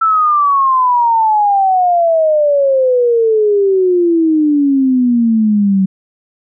sine exponential sweep, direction down, 1333 to 188.2 Hz, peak -8 dBFS, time 0.01-5.86 s, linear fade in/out 10 ms, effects none

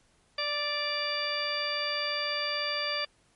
harmonic tone with a mistuned harmonic, 587.3 Hz, D5, in tune, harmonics 1 / 2 / 3 / 4 / 5 / 6 / 8, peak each -36 / -37 / -37 / -36 / -39 / -38 / -33 dBFS, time 0.38-3.05 s, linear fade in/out 5 ms, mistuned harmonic 5, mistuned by -36 cents, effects pink hiss -66 dBFS RMS until 3.35 s + MP3 48 kbps

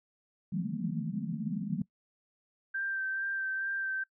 pink band-pass noise, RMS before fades -34 dBFS, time 0.52-1.82 s, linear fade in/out 5 ms, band 150 to 240 Hz, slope 96 dB/octave
sine tone with vibrato, 1568 Hz, G6, in tune, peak -31 dBFS, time 2.74-4.04 s, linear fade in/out 10 ms, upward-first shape sine, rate 2.3 Hz, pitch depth 19 cents each way
effects noise-tail reverb RT60 0.1 s tail -22 dB re dry

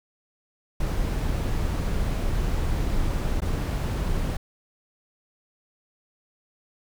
brown noise with dropouts, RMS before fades -25 dBFS, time 0.8-4.37 s, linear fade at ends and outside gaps 5 ms, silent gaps 3.405-3.418 s, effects none

